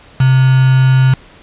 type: tone with quantisation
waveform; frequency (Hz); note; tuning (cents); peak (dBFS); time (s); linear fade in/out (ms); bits
sine; 130.81; C3; 0; -6; 0.2-1.14; 5; 3
effects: pink hiss -41 dBFS RMS until 1.42 s + resampled to 8000 Hz